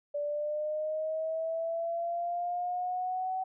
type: linear sweep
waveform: sine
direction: up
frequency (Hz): 580 to 756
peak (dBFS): -30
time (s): 0.14-3.44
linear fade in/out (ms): 10
effects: none